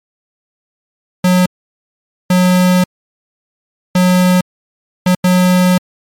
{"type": "tone bursts at uneven times", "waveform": "square", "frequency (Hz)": 181.8, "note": "F#3", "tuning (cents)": -30, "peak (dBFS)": -8, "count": 5, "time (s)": [[1.24, 1.46], [2.3, 2.84], [3.95, 4.41], [5.06, 5.15], [5.24, 5.78]], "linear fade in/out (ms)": 5, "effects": ["MP3 64 kbps"]}